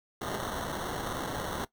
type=noise with sample-and-hold; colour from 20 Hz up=blue; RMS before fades=-35 dBFS; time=0.21-1.65 s; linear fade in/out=5 ms; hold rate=2450 Hz; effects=noise-tail reverb RT60 0.1 s tail -18 dB re dry